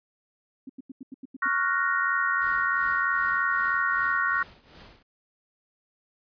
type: tone bursts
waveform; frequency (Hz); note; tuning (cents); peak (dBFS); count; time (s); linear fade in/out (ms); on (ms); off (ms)
sine; 264.4; C4; +18; -36; 8; 0.67-1.479; 5; 25; 87
type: chord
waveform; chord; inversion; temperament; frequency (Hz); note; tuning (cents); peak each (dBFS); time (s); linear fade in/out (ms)
sine; Gb major seventh; second; equal; 1108.7 / 1396.9 / 1480 / 1864.7; Db6 / F6 / Gb6 / Bb6; 0 / 0 / 0 / 0; -28; 1.42-4.43; 5
type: noise with tremolo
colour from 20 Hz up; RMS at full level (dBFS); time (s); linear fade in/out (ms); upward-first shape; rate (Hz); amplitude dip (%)
pink; -47; 2.41-5.03; 10; triangle; 2.6; 85
effects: resampled to 11025 Hz